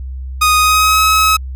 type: tone with pitch glide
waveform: sawtooth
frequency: 1243 to 1280.9 Hz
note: D#6 to D#6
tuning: -2 to +50 cents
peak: -5 dBFS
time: 0.41-1.37 s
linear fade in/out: 10 ms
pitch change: +52 cents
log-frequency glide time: 0.57-1.01 s
effects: added 65 Hz sine -22 dBFS peak until 1.55 s